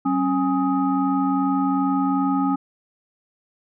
sine tone cluster, 190 / 272.6 / 824 / 1255 Hz, F#3 / C#4 / G#5 / D#6, +46 / -29 / -14 / +15 cents, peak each -27 / -19 / -26 / -27 dBFS, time 0.05-2.56 s, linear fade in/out 10 ms, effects tanh soft clip ceiling -8 dBFS

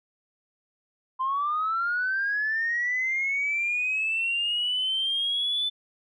sine linear sweep, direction up, 1029 to 3520 Hz, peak -23 dBFS, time 1.19-5.7 s, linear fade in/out 20 ms, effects tanh soft clip ceiling -19 dBFS

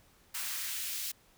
white noise with high-pass filter sweep, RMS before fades -37 dBFS, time 0.34-1.12 s, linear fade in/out 10 ms, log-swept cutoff 1200 to 2900 Hz, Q 0.97, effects pink hiss -64 dBFS RMS until 1.37 s

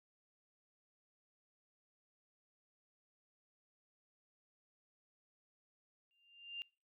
sine tone with exponential growth, 2794 Hz, F7, in tune, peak -39 dBFS, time 6.11-6.62 s, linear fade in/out 0 ms, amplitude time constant 110 ms, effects noise-tail reverb RT60 0.4 s tail -26 dB re dry

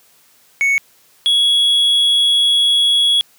triangle tone pair in turn, 2217 / 3348 Hz, C#7 / G#7, 0 / +13 cents, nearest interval perfect fifth, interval 713 cents, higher second, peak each -10 / -9 dBFS, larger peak second, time 0.61-0.78 / 1.26-3.21 s, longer second, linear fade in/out 0 ms, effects white hiss -52 dBFS RMS until 3.38 s + high-pass 100 Hz 12 dB/octave

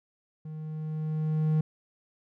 triangle tone with level ramp, 155.6 Hz, D#3, in tune, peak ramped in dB -35 to -19 dBFS, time 0.45-1.61 s, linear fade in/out 5 ms, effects none

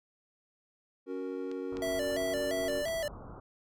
triangle chord, F# major, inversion second, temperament equal, 277.2 / 370 / 466.2 Hz, C#4 / F#4 / A#4, 0 / 0 / 0 cents, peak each -37 dBFS, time 1.06-2.84 s, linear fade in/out 50 ms
clicks, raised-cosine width 0.2 ms, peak -32 / -27 / -32 / -31 dBFS, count 4, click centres 1.515 / 1.77 / 2.696 / 2.883 s
pink low-pass noise, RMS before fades -47 dBFS, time 1.72-3.4 s, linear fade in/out 5 ms, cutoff 1400 Hz, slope 96 dB/octave
square tone with vibrato, 622.3 Hz, D#5, in tune, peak -32 dBFS, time 1.82-3.08 s, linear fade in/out 2 ms, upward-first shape square, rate 2.9 Hz, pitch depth 94 cents each way
effects none

